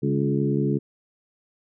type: harmonic tone with a mistuned harmonic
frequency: 70.6 Hz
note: C#2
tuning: 32 cents sharp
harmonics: 2 / 3 / 4 / 5 / 6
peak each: -24 / -26 / -27 / -28 / -29 dBFS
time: 0.02-0.79 s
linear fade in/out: 20 ms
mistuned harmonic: 3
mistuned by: -45 cents
effects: none